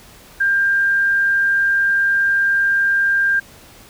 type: tone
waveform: sine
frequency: 1595 Hz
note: G6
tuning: 30 cents sharp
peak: -13 dBFS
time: 0.4-3.4 s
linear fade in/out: 10 ms
effects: pink hiss -44 dBFS RMS until 3.89 s